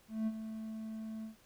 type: tone with ADSR envelope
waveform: triangle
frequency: 220 Hz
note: A3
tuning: in tune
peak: -28 dBFS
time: 0.08-1.36 s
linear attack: 190 ms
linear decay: 44 ms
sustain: -10 dB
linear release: 120 ms
effects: pink hiss -65 dBFS RMS until 1.45 s